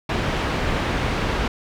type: low-pass noise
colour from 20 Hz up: pink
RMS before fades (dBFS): -23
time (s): 0.09-1.48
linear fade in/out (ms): 5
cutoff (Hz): 2900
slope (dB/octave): 12
effects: none